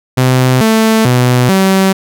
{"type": "tone with pitch steps", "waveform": "sawtooth", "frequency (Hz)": [128.3, 221.4, 124.7, 191.6], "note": ["C3", "A3", "B2", "G3"], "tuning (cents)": [-34, 11, 17, -39], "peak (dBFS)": -3, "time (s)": [0.17, 1.93], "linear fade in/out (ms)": 10, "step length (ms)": 440, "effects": []}